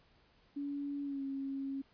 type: tone with pitch glide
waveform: sine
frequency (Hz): 284.2 to 272.6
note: C#4 to C#4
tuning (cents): +43 to -29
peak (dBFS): -36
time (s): 0.56-1.82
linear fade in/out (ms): 10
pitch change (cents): -72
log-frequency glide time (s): 1.03-1.23
effects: pink hiss -68 dBFS RMS until 1.93 s + resampled to 11025 Hz